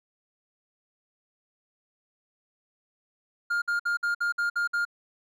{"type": "tone bursts", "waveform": "triangle", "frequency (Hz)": 1409, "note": "F6", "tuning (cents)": 15, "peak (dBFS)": -22, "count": 8, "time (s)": [3.5, 4.852], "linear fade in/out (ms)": 10, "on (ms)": 120, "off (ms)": 56, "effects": []}